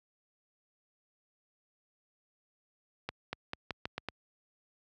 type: accelerating click train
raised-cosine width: 0.3 ms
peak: -19 dBFS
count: 7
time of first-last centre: 3.09-4.087 s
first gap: 240 ms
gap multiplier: 0.85
effects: high-pass 60 Hz 12 dB/octave